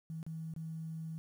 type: tone with dropouts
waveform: sine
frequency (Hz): 161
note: E3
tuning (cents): -41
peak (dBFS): -39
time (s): 0.1-1.18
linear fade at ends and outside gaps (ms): 0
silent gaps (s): 0.229-0.265 / 0.538-0.563
effects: 11-bit